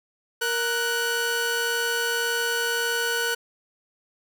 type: tone pair together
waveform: sawtooth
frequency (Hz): 467.4 / 1484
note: A#4 / F#6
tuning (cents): +5 / +5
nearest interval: octave + minor sixth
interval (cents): 2000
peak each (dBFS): -24 / -21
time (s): 0.41-3.35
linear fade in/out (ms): 10
effects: none